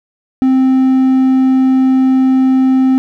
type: tone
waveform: triangle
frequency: 261.6 Hz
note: C4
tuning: in tune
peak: -5 dBFS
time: 0.42-2.98 s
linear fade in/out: 0 ms
effects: none